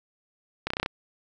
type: clicks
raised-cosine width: 0.3 ms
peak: -11 dBFS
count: 7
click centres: 0.67 / 0.704 / 0.735 / 0.769 / 0.799 / 0.83 / 0.861 s
effects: none